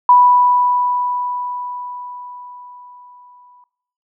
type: tone with exponential decay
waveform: sine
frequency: 986 Hz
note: B5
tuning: 3 cents flat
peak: -5 dBFS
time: 0.09-3.64 s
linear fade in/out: 2 ms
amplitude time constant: 770 ms
effects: noise-tail reverb RT60 0.7 s tail -19 dB re dry